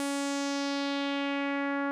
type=tone with low-pass filter sweep; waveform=sawtooth; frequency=280.5 Hz; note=C#4; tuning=21 cents sharp; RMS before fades=-31 dBFS; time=0-1.91 s; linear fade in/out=0 ms; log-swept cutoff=10000 to 1500 Hz; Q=2.2; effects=none